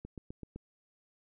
click train, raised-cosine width 3 ms, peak -30 dBFS, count 5, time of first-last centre 0.05-0.56 s, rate 7.84 Hz, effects none

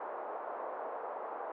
pink band-pass noise, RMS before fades -41 dBFS, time 0-1.52 s, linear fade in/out 5 ms, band 500 to 1100 Hz, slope 24 dB/octave, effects none

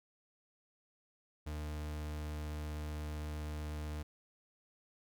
40% pulse tone, 75.7 Hz, D#2, 47 cents flat, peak -38 dBFS, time 1.46-4.03 s, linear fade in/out 10 ms, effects none

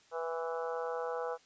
harmonic tone with a mistuned harmonic, 164.5 Hz, E3, 3 cents flat, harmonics 3 / 4 / 5 / 6 / 7 / 8 / 9, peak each -36 / -43 / -42 / -46 / -47 / -45 / -49 dBFS, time 0.11-1.38 s, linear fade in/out 50 ms, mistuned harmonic 6, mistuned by +27 cents, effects white hiss -64 dBFS RMS until 1.45 s + resampled to 16000 Hz

